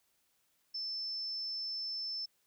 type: tone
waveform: sine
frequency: 5290 Hz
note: E8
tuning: 5 cents sharp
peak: -36 dBFS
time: 0.74-2.26 s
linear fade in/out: 10 ms
effects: white hiss -75 dBFS RMS until 2.46 s